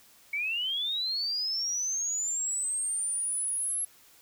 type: linear sweep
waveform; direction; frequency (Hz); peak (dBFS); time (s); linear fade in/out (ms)
sine; up; 2217 to 11175; -28; 0.33-3.85; 5
effects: white hiss -58 dBFS RMS until 4.21 s